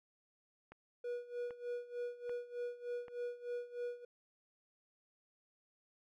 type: click train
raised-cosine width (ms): 0.5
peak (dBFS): -38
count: 4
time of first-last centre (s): 0.72-3.082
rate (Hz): 1.27
type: tone with tremolo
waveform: triangle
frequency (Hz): 484.3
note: B4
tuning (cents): -34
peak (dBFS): -35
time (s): 1.04-4.05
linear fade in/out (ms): 5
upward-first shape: sine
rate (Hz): 3.3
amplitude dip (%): 85
effects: none